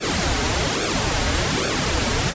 pink noise with flanger, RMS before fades -21 dBFS, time 0-2.34 s, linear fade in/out 50 ms, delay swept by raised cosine 0.99 to 5.99 ms, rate 1.2 Hz, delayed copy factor -0.85, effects resampled to 16000 Hz

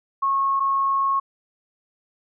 sine tone pair in turn, 1093 / 1093 Hz, C#6 / C#6, -25 / -25 cents, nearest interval unison, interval 0 cents, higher neither, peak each -18 dBFS, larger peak neither, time 0.22-0.6 / 0.6-1.2 s, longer second, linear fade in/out 10 ms, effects none

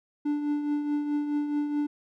triangle tone with tremolo, 293.7 Hz, D4, in tune, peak -21 dBFS, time 0.25-1.87 s, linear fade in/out 10 ms, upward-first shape triangle, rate 4.7 Hz, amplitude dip 55%, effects none

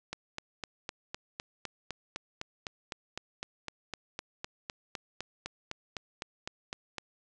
click train, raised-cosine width 0.2 ms, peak -19 dBFS, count 28, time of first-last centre 0.13-6.983 s, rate 3.94 Hz, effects resampled to 22050 Hz + 10-bit

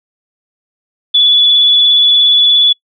sine tone with vibrato, 3432 Hz, A7, 44 cents flat, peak -5 dBFS, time 1.14-2.73 s, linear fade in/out 10 ms, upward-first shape sine, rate 17 Hz, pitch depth 15 cents each way, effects noise-tail reverb RT60 0.1 s tail -26 dB re dry

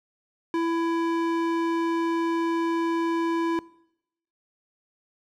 square tone with band-pass filter, 332.9 Hz, E4, 17 cents sharp, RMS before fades -25 dBFS, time 0.54-3.59 s, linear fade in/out 0 ms, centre 680 Hz, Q 0.6, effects noise-tail reverb RT60 0.8 s tail -22 dB re dry

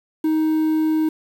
triangle tone with quantisation, 313 Hz, D#4, 10 cents sharp, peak -14 dBFS, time 0.24-1.09 s, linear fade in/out 5 ms, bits 7, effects none

